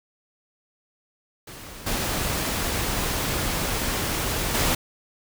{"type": "noise with level steps", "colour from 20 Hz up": "pink", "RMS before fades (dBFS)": [-40, -26, -22], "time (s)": [1.47, 4.75], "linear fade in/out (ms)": 5, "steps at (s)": [1.86, 4.54], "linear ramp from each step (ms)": 10, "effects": []}